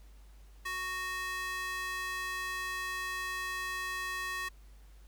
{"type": "tone with high-pass filter", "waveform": "square", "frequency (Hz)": 370, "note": "F#4", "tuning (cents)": 0, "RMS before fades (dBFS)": -37, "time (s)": [0.65, 4.49], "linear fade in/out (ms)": 10, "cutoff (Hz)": 1500, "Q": 3.9, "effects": ["added 50 Hz sine -52 dBFS peak until 5.07 s", "pink hiss -66 dBFS RMS until 5.07 s"]}